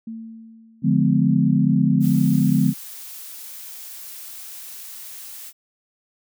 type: tone with exponential decay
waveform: sine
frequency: 225.1 Hz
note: A3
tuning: 40 cents sharp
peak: -28 dBFS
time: 0.07-1.41 s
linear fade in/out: 5 ms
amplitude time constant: 290 ms
type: chord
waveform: sine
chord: D diminished seventh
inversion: none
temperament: just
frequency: 146.83 / 176.2 / 211.4 / 253.7 Hz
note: D3 / F3 / Ab3 / Cb4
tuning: 0 / +16 / +31 / +47 cents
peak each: -20 dBFS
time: 0.82-2.74 s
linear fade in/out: 50 ms
type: noise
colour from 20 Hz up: blue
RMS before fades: -37 dBFS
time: 2-5.53 s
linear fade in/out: 50 ms
effects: none